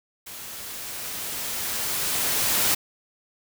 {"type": "noise with level ramp", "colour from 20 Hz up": "white", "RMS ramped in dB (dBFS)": [-39, -21], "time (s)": [0.26, 2.75], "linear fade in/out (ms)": 10, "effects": []}